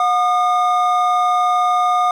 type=tone pair together; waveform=triangle; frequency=723.6 / 1217 Hz; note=F#5 / D#6; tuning=-39 / -39 cents; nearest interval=major sixth; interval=900 cents; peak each=-14 dBFS; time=0-2.11 s; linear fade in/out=2 ms; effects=none